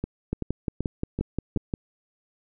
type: two click trains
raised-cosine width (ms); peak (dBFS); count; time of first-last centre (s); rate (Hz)
3; -13 / -15; 9 / 5; 0.33-1.738 / 0.04-1.573; 5.68 / 2.61
effects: none